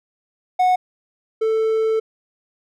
triangle tone pair in turn, 734 / 442.3 Hz, F#5 / A4, -14 / +9 cents, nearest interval major sixth, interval 877 cents, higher first, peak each -11 / -14 dBFS, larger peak first, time 0.59-0.76 / 1.41-2 s, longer second, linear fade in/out 10 ms, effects none

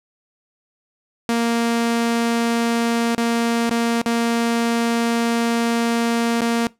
sawtooth tone with dropouts, 232.9 Hz, A#3, 1 cent flat, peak -13 dBFS, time 1.29-6.67 s, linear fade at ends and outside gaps 0 ms, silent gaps 3.148-3.179 / 3.695-3.71 / 4.015-4.061 / 6.407-6.418 s, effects noise-tail reverb RT60 0.2 s tail -21 dB re dry + low-pass 11000 Hz 12 dB/octave

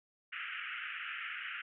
pink band-pass noise, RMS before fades -42 dBFS, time 0.32-1.62 s, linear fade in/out 10 ms, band 1300 to 3000 Hz, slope 96 dB/octave, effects none

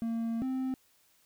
triangle tone pair in turn, 228.9 / 260.8 Hz, A#3 / C4, -31 / -5 cents, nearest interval major second, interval 226 cents, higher second, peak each -28 dBFS, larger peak neither, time 0.02-0.42 / 0.42-0.74 s, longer first, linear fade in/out 0 ms, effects white hiss -67 dBFS RMS until 1.25 s

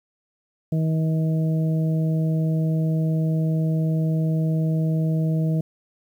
harmonic tone, 159.3 Hz, D#3, 41 cents sharp, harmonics 1 / 2 / 3 / 4, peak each -19 / -31 / -35 / -35 dBFS, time 0.72-5.61 s, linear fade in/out 5 ms, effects 9-bit

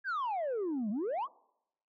sine exponential two-way sweep, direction down then up, 1668 to 196.7 to 1224 Hz, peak -29 dBFS, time 0.04-1.28 s, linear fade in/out 50 ms, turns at 0.9 s, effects noise-tail reverb RT60 0.8 s tail -25 dB re dry + tanh soft clip ceiling -30 dBFS

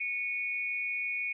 sine tone pair together, 2213 / 2459 Hz, C#7 / D#7, -3 / -21 cents, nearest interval major second, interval 182 cents, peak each -34 / -33 dBFS, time 0-1.33 s, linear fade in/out 10 ms, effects none

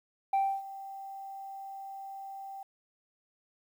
sine tone with ADSR envelope, 782 Hz, G5, 4 cents flat, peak -21 dBFS, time 0.33-2.63 s, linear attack 6 ms, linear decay 280 ms, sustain -19 dB, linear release 4 ms, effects tanh soft clip ceiling -23 dBFS + 10-bit

